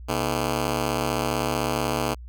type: ring-modulated tone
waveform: 10% pulse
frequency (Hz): 185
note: F#3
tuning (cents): 0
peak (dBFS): -12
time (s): 0.08-2.15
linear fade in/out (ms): 20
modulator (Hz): 54.6
effects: added 60 Hz sine -37 dBFS peak until 2.28 s